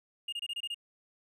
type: tone bursts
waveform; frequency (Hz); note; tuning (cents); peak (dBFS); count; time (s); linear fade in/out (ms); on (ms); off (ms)
triangle; 2837; F7; +27; -32; 7; 0.28-0.745; 5; 45; 25
effects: resampled to 32000 Hz